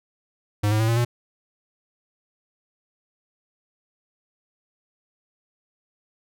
square tone with pitch steps, 103.83 / 107.68 / 111.67 / 115.81 / 120.1 Hz, G#2 / A2 / A2 / A#2 / B2, 0 / -37 / +26 / -11 / -48 cents, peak -19 dBFS, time 0.63-1.05 s, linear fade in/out 10 ms, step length 84 ms, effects none

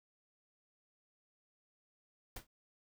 pink noise with exponential decay, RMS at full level -40 dBFS, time 2.36-2.47 s, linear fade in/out 5 ms, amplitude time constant 23 ms, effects none

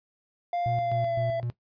triangle tone with pitch glide, 698.5 to 667.7 Hz, F5 to E5, 0 to +22 cents, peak -24 dBFS, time 0.53-1.4 s, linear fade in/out 2 ms, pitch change -78 cents, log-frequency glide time 0.75-1.24 s
triangle tone with tremolo, 120 Hz, B2, 49 cents flat, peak -26 dBFS, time 0.66-1.5 s, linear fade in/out 0 ms, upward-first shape square, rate 3.9 Hz, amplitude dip 70%
effects noise-tail reverb RT60 0.1 s tail -17 dB re dry + resampled to 11025 Hz

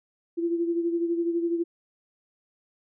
sine beating tone pair, 338.1 / 350.1 Hz, E4 / F4, +44 / +4 cents, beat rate 12 Hz, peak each -24 / -32 dBFS, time 0.37-1.64 s, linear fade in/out 20 ms, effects none

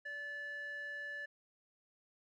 square tone with band-pass filter, 579 Hz, D5, 25 cents flat, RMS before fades -44 dBFS, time 0.05-1.26 s, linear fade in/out 10 ms, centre 1600 Hz, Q 8.4, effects none

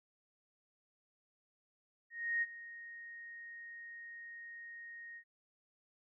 sine tone with ADSR envelope, 1864.7 Hz, A#6, in tune, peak -30 dBFS, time 2.1-5.24 s, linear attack 320 ms, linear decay 35 ms, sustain -17 dB, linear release 74 ms, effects none

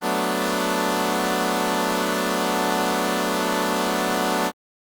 10% pulse chord, B minor seventh, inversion second, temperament equal, 185 / 220 / 246.9 / 293.7 Hz, F#3 / A3 / B3 / D4, 0 / 0 / 0 / 0 cents, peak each -18 dBFS, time 0.01-4.52 s, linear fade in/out 50 ms, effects Opus 32 kbps

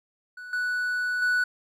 triangle tone with level steps, 1480 Hz, F#6, in tune, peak -36 / -23 / -19 dBFS, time 0.37-1.44 s, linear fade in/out 5 ms, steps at 0.53 / 1.22 s, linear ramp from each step 2 ms, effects none

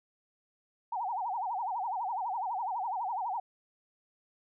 sine tone with vibrato, 842 Hz, G#5, 24 cents sharp, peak -31 dBFS, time 0.92-3.4 s, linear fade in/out 5 ms, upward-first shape sine, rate 12 Hz, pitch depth 240 cents each way, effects none

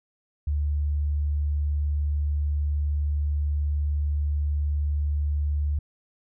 sine tone, 73.42 Hz, D2, in tune, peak -22 dBFS, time 0.47-5.79 s, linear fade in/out 5 ms, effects none

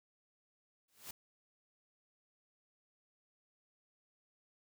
white noise with exponential growth, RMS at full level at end -43 dBFS, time 0.88-1.11 s, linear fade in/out 5 ms, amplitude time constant 50 ms, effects none

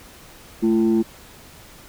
sine tone pair together, 220 / 339 Hz, A3 / E4, 0 / +49 cents, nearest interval perfect fifth, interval 749 cents, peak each -16 dBFS, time 0.62-1.03 s, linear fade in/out 20 ms, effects tanh soft clip ceiling -11 dBFS + pink hiss -45 dBFS RMS until 1.88 s

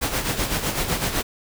pink noise with tremolo, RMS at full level -22 dBFS, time 0.01-1.23 s, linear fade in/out 20 ms, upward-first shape sine, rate 7.9 Hz, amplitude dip 60%, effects none

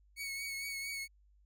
sawtooth tone with vibrato, 2218 Hz, C#7, in tune, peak -35 dBFS, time 0.16-1.08 s, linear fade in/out 50 ms, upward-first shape triangle, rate 4.4 Hz, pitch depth 35 cents each way, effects added 50 Hz sine -63 dBFS peak until 1.45 s

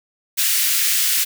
white high-pass noise, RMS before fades -18 dBFS, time 0.37-1.25 s, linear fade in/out 20 ms, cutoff 1700 Hz, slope 24 dB/octave, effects none

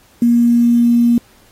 sine tone with quantisation, 237.1 Hz, A#3, 30 cents sharp, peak -8 dBFS, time 0.22-1.18 s, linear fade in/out 2 ms, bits 6, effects pink hiss -50 dBFS RMS until 1.51 s + AAC 48 kbps

